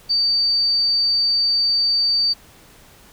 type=tone; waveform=sine; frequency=4610 Hz; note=D8; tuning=33 cents flat; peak=-15 dBFS; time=0.09-2.34 s; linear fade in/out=20 ms; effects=pink hiss -48 dBFS RMS until 3.12 s